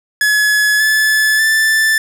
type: tone with pitch steps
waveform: 45% pulse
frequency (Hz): 1700 / 1730.7 / 1762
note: G#6 / A6 / A6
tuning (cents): +40 / -29 / +2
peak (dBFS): -10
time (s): 0.21-1.98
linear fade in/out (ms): 2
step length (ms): 590
effects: none